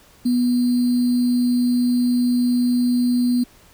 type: tone with sample-and-hold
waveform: sine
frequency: 245.4 Hz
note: B3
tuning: 11 cents flat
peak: -15 dBFS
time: 0.25-3.44 s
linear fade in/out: 10 ms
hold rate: 4410 Hz
effects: pink hiss -51 dBFS RMS until 3.73 s